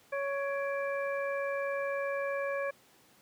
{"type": "harmonic tone with a mistuned harmonic", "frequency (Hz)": 557, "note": "C#5", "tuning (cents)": 8, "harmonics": [1, 2, 3, 4], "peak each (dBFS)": [-32, -40, -39, -43], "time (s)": [0.12, 2.71], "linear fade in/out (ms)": 10, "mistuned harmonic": 4, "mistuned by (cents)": 89, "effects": ["pink hiss -62 dBFS RMS until 3.21 s", "high-pass 150 Hz 12 dB/octave"]}